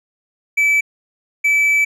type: tone pair in turn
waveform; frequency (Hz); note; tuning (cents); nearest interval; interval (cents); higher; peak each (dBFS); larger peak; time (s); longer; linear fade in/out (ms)
triangle; 2307 / 2307; D7 / D7; -31 / -31; unison; 0; neither; -10; neither; 0.57-0.81 / 1.44-1.85; second; 10
effects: resampled to 32000 Hz